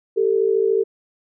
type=tone pair together; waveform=sine; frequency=392 / 445.8 Hz; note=G4 / A4; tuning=0 / +23 cents; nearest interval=major second; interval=223 cents; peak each=-18 dBFS; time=0.16-0.84 s; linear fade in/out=20 ms; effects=none